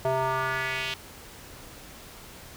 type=tone with band-pass filter sweep; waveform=square; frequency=131.3 Hz; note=C3; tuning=6 cents sharp; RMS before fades=-28 dBFS; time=0.05-0.94 s; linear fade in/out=0 ms; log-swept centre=660 to 3200 Hz; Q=2.4; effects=pink hiss -46 dBFS RMS until 2.56 s